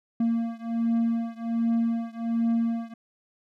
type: beating tone pair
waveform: triangle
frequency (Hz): 230 / 231.3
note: A#3 / A#3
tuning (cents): -23 / -13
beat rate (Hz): 1.3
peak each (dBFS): -24 / -25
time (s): 0.2-2.94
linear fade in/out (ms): 5
effects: none